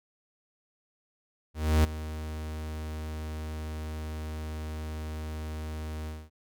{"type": "tone with ADSR envelope", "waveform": "45% pulse", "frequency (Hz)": 77.7, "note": "D#2", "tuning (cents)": -2, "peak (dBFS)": -18, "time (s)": [1.54, 6.3], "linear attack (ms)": 300, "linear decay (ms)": 14, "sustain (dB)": -16, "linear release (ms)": 230, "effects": []}